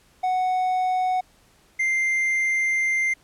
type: tone pair in turn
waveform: triangle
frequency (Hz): 740 / 2093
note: F#5 / C7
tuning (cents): 0 / 0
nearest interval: octave + tritone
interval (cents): 1800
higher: second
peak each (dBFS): -18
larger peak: neither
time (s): 0.23-1.21 / 1.79-3.14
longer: second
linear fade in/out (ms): 10
effects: pink hiss -58 dBFS RMS until 3.23 s + low-pass 12000 Hz 12 dB/octave